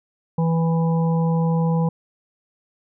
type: harmonic tone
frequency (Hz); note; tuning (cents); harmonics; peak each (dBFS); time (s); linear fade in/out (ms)
164.81; E3; 0; 1 / 3 / 5 / 6; -17 / -27 / -31 / -33; 0.38-1.89; 5
effects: none